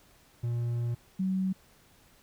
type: tone pair in turn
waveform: triangle / sine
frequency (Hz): 118.9 / 188.74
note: A#2 / F#3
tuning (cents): +35 / +35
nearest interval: minor sixth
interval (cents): 800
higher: second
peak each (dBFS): -26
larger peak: neither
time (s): 0.43-0.95 / 1.19-1.53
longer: first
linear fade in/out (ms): 10
effects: pink hiss -61 dBFS RMS until 2.22 s